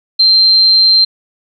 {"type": "tone", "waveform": "sine", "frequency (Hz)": 4145, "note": "C8", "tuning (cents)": -17, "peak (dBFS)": -5, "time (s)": [0.19, 1.05], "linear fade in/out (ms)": 10, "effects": []}